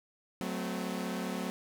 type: chord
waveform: sawtooth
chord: F# diminished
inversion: none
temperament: equal with one note detuned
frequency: 185 / 220 / 257 Hz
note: F#3 / A3 / C4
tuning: 0 / 0 / -31 cents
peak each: -33 / -35 / -35 dBFS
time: 0.41-1.5 s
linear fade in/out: 0 ms
effects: none